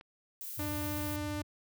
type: click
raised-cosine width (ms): 0.3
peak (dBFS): -36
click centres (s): 0.011
type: noise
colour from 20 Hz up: violet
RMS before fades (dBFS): -42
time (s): 0.41-1.16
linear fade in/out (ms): 0
type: tone with vibrato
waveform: sine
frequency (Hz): 94.2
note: F#2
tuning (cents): +32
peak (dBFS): -38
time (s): 0.57-1.43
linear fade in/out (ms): 20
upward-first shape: sine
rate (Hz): 15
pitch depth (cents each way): 250
type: tone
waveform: sawtooth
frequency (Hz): 297.9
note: D4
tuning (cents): +25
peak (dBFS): -32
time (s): 0.59-1.42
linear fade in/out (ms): 5
effects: none